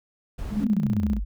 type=noise; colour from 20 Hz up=brown; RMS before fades=-33 dBFS; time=0.38-0.65 s; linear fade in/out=10 ms
type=tone with tremolo; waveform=sine; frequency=209.5 Hz; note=G#3; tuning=15 cents sharp; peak=-20 dBFS; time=0.5-1.2 s; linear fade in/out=50 ms; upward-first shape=square; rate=15 Hz; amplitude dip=60%
type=clicks; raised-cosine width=5 ms; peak=-26 dBFS; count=4; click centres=0.546 / 0.86 / 0.896 / 0.947 s
type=exponential sweep; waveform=sine; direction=down; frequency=297.2 to 44.4 Hz; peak=-25 dBFS; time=0.6-1.25 s; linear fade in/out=20 ms
effects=none